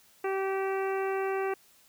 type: harmonic tone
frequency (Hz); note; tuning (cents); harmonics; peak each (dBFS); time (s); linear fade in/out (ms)
386.5; G4; -24; 1 / 2 / 3 / 4 / 5 / 6 / 7; -29 / -35 / -39 / -41 / -43 / -45 / -46; 0.24-1.54; 5
effects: white hiss -61 dBFS RMS until 1.88 s